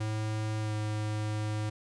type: tone with pitch glide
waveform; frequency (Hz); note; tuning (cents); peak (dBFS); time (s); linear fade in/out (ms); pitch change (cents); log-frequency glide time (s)
square; 108.3 to 106.81; A2 to G#2; -27 to +49; -31; 0-1.7; 10; -24; 0.6-0.74
effects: resampled to 22050 Hz